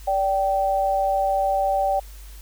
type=tone pair together; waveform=sine; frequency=580 / 776.7 Hz; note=D5 / G5; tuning=-22 / -16 cents; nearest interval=perfect fourth; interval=506 cents; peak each=-23 / -20 dBFS; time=0.07-2 s; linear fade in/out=10 ms; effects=added 50 Hz sine -38 dBFS peak until 2.41 s + white hiss -49 dBFS RMS until 2.41 s